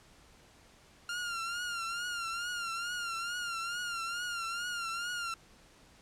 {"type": "tone with vibrato", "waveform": "sawtooth", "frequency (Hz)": 1396.9, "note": "F6", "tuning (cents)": 0, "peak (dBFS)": -31, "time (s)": [1.09, 5.34], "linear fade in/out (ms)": 2, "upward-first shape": "triangle", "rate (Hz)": 2.3, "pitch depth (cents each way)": 76, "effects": ["pink hiss -60 dBFS RMS until 6.01 s", "low-pass 9000 Hz 12 dB/octave"]}